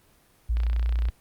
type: tone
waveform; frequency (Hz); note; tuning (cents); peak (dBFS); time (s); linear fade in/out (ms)
sine; 57.7; A#1; -17; -21; 0.49-1.1; 10
type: click train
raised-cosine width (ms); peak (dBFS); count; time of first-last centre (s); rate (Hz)
0.3; -24; 17; 0.57-1.086; 31
effects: pink hiss -60 dBFS RMS until 1.2 s + Opus 24 kbps